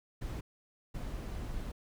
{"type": "noise bursts at uneven times", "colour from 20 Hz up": "brown", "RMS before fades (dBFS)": -39, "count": 2, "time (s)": [[0.21, 0.41], [0.94, 1.72]], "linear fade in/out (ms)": 10, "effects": []}